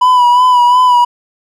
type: tone with vibrato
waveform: triangle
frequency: 987.8 Hz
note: B5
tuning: in tune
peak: -3 dBFS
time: 0.01-1.05 s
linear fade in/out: 10 ms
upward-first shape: sine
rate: 2.8 Hz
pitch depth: 39 cents each way
effects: none